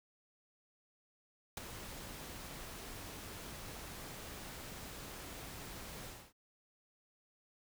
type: noise with ADSR envelope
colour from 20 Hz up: pink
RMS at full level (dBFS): -39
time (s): 1.57-6.33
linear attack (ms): 3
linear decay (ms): 15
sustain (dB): -9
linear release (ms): 260
effects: none